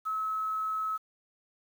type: tone with quantisation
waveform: sine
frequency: 1291 Hz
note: E6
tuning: 37 cents flat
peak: -29 dBFS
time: 0.05-0.98 s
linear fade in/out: 20 ms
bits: 9
effects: none